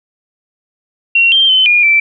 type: tone with pitch steps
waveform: sine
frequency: 2741 / 3160 / 3057 / 2429 / 2333 Hz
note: F7 / G7 / G7 / D#7 / D7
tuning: -33 / +13 / -44 / -42 / -12 cents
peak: -6 dBFS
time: 1.15-2 s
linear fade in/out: 5 ms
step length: 170 ms
effects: none